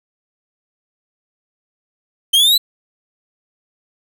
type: exponential sweep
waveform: 45% pulse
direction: up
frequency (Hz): 3103 to 4064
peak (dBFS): -9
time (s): 2.33-2.58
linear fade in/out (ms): 10
effects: none